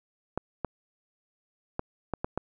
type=clicks; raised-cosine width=1 ms; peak=-15 dBFS; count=6; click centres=0.376 / 0.647 / 1.794 / 2.137 / 2.245 / 2.376 s; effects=none